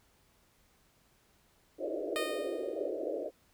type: band-pass noise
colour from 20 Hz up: white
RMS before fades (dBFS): -36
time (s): 1.78-3.31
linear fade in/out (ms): 50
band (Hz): 300 to 640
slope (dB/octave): 96
type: tone with exponential decay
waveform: 10% pulse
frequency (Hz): 616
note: D#5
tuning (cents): -17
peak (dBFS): -23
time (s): 2.16-2.9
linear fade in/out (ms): 0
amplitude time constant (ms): 160
effects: pink hiss -68 dBFS RMS until 3.53 s